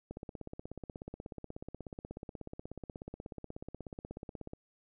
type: click train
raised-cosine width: 2 ms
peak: -29 dBFS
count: 74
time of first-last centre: 0.11-4.534 s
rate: 16.5 Hz
effects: none